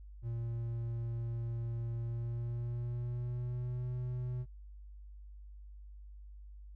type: tone with pitch glide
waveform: triangle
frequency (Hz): 116.5 to 124.14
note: A#2 to B2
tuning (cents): -1 to +9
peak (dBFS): -33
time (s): 0.22-4.46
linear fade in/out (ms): 50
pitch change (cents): +110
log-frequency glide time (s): 2.02-3.92
effects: added 50 Hz sine -48 dBFS peak until 6.75 s